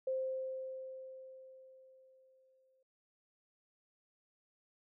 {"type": "tone with exponential decay", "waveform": "sine", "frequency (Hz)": 523.3, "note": "C5", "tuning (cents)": 0, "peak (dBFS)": -32, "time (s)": [0.07, 2.83], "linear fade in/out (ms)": 5, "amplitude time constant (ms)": 600, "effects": []}